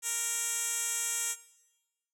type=tone with band-pass filter; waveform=10% pulse; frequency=466.2 Hz; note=A#4; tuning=in tune; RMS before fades=-33 dBFS; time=0.02-1.36 s; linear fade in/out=50 ms; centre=8700 Hz; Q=3.2; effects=noise-tail reverb RT60 1.0 s tail -17 dB re dry